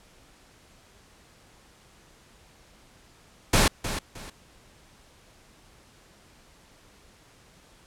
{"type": "noise with echo", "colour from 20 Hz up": "pink", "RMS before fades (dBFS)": -19, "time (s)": [3.53, 3.68], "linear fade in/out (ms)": 5, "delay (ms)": 310, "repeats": 2, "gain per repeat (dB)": -11, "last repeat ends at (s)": 4.3, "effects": ["pink hiss -56 dBFS RMS until 7.86 s", "low-pass 10000 Hz 12 dB/octave"]}